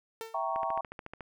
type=tone with exponential decay; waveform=sawtooth; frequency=450.4 Hz; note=A4; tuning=40 cents sharp; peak=-31 dBFS; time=0.21-0.47 s; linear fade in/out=0 ms; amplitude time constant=55 ms
type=chord; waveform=sine; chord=E diminished seventh; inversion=none; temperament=equal with one note detuned; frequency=659.3 / 778.1 / 932.3 / 1108.7 Hz; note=E5 / G5 / Bb5 / Db6; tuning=0 / -13 / 0 / 0 cents; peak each=-35 dBFS; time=0.34-0.81 s; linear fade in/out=5 ms
type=click train; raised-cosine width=0.5 ms; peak=-26 dBFS; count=10; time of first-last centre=0.56-1.207 s; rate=13.9 Hz
effects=none